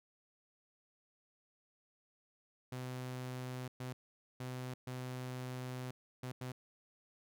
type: tone bursts at uneven times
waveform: sawtooth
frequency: 127.1 Hz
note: C3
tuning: 50 cents flat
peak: -37 dBFS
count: 6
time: 2.72-3.68 / 3.8-3.93 / 4.4-4.74 / 4.87-5.91 / 6.23-6.32 / 6.41-6.52 s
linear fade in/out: 5 ms
effects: none